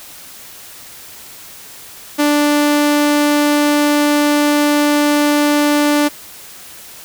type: tone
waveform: sawtooth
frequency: 293.7 Hz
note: D4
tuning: in tune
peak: -7 dBFS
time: 2.18-6.09 s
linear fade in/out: 20 ms
effects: white hiss -36 dBFS RMS until 7.04 s